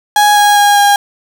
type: tone with pitch steps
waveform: 35% pulse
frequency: 830.6 / 824.4 / 818.2 / 812.1 Hz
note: G#5 / G#5 / G#5 / G#5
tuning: 0 / -13 / -26 / -39 cents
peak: -4 dBFS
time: 0.16-0.96 s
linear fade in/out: 2 ms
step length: 200 ms
effects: none